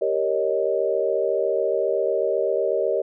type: chord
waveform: sine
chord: Eb dominant seventh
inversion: first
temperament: equal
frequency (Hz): 392 / 466.2 / 554.4 / 622.3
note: G4 / Bb4 / Db5 / Eb5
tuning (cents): 0 / 0 / 0 / 0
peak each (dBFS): -25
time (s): 0.01-3.02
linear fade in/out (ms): 10
effects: none